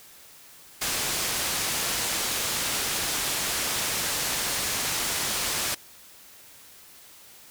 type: low-pass noise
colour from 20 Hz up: white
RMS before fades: -28 dBFS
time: 0.81-5.75 s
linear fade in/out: 10 ms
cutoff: 9600 Hz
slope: 12 dB/octave
effects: white hiss -50 dBFS RMS until 7.5 s